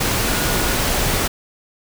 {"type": "tone in noise", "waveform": "sine", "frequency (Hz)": 1449, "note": "F#6", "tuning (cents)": -37, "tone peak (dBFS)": -30, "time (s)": [0.27, 0.74], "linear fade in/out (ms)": 10, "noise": "pink", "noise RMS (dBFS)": -19, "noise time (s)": [0, 1.28], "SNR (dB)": -14, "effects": []}